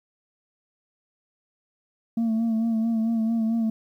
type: tone with vibrato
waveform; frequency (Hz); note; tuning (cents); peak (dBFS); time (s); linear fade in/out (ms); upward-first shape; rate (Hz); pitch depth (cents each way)
sine; 225.9; A3; +46; -18; 2.17-3.7; 5; sine; 4.5; 39
effects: tanh soft clip ceiling -20 dBFS + 10-bit